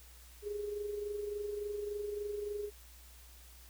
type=tone with amplitude modulation; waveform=sine; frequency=413.2 Hz; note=G#4; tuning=9 cents flat; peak=-34 dBFS; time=0.42-2.71 s; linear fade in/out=50 ms; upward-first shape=sine; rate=23.5 Hz; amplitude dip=50%; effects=added 60 Hz sine -55 dBFS peak until 3.69 s + white hiss -59 dBFS RMS until 3.69 s